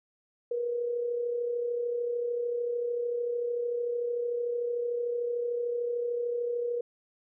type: tone with amplitude modulation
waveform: sine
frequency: 478.9 Hz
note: A#4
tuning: 47 cents sharp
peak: -26 dBFS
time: 0.51-6.81 s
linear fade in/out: 5 ms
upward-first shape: sine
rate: 33.4 Hz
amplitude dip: 45%
effects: none